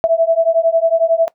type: beating tone pair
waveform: sine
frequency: 654 / 665 Hz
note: E5 / E5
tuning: -14 / +15 cents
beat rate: 11 Hz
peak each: -13 dBFS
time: 0.04-1.28 s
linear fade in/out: 0 ms
effects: noise-tail reverb RT60 0.1 s tail -18 dB re dry